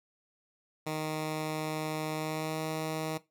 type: tone with pitch glide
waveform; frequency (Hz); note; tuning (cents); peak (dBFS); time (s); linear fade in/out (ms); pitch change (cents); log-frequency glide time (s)
10% pulse; 155.56 to 157.73; D#3 to D#3; 0 to +24; -24; 0.86-3.18; 10; +24; 2.14-2.59
effects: noise-tail reverb RT60 0.2 s tail -17 dB re dry